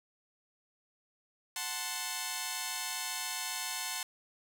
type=chord; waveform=5% pulse; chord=F# diminished; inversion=none; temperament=equal; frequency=740 / 880 / 1046.5 Hz; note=F#5 / A5 / C6; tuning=0 / 0 / 0 cents; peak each=-29 / -27 / -27 dBFS; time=1.56-4.03 s; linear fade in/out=2 ms; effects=none